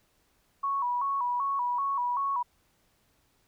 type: tone with vibrato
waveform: sine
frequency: 1039 Hz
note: C6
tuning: 12 cents flat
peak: -26 dBFS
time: 0.63-2.43 s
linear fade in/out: 10 ms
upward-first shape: square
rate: 2.6 Hz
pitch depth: 110 cents each way
effects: pink hiss -69 dBFS RMS until 3.47 s